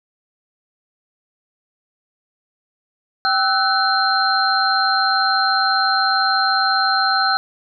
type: tone cluster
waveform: sine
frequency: 778 / 1311 / 1497 / 4154 Hz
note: G5 / E6 / F#6 / C8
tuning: -13 / -10 / +20 / -13 cents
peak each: -20 dBFS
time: 3.25-7.37 s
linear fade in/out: 0 ms
effects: none